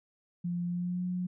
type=tone with pitch glide; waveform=sine; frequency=174.61 to 180.35 Hz; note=F3 to F#3; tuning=0 to -44 cents; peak=-30 dBFS; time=0.44-1.27 s; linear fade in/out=10 ms; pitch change=+56 cents; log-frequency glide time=0.66-1.04 s; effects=none